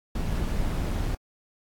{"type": "noise with amplitude modulation", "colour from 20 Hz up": "brown", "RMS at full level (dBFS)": -25, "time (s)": [0.15, 1.15], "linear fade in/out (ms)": 5, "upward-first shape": "sine", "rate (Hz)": 199, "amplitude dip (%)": 45, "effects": ["AAC 64 kbps"]}